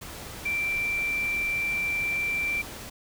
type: tone in noise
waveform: sine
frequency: 2349 Hz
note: D7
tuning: in tune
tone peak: -25 dBFS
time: 0.45-2.62 s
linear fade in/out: 10 ms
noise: pink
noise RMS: -40 dBFS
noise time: 0.01-2.9 s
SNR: +12 dB
effects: none